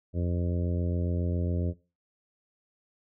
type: harmonic tone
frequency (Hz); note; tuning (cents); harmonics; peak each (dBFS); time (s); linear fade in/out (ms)
87.31; F2; 0; 1 / 2 / 3 / 4 / 5 / 6 / 7; -27 / -33 / -37 / -39 / -41 / -43 / -44; 0.13-1.74; 50
effects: noise-tail reverb RT60 0.3 s tail -18 dB re dry